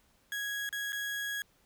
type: tone with dropouts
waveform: 35% pulse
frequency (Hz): 1658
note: G#6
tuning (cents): -3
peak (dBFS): -32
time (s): 0.32-1.42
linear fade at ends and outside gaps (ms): 1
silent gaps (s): 0.691-0.727 / 0.922-0.929
effects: pink hiss -68 dBFS RMS until 1.65 s